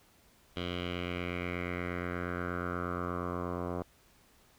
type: tone with low-pass filter sweep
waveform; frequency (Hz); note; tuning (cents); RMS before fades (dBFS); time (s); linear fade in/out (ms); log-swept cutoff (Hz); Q
10% pulse; 88.4; F2; +22; -36; 0.56-3.83; 10; 3300 to 890; 3.8
effects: pink hiss -64 dBFS RMS until 4.58 s